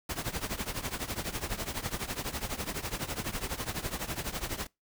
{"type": "noise with tremolo", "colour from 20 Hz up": "pink", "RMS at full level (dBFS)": -32, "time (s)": [0.09, 4.67], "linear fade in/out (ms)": 5, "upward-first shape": "triangle", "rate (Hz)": 12, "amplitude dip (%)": 90, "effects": ["noise-tail reverb RT60 0.2 s tail -23 dB re dry"]}